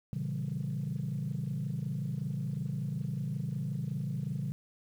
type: chord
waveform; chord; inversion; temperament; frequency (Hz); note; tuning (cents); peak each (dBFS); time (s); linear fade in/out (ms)
sine; A# diminished seventh; none; equal with one note detuned; 116.54 / 139.47 / 164.81 / 196; A#2 / C#3 / E3 / G3; 0 / +11 / 0 / 0; -39 / -34 / -37 / -39; 0.13-4.52; 0
effects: tanh soft clip ceiling -26 dBFS + 10-bit